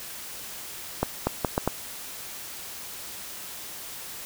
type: accelerating click train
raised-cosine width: 1 ms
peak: -8 dBFS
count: 5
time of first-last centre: 1.03-1.676 s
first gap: 240 ms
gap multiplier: 0.74
effects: white hiss -39 dBFS RMS until 4.25 s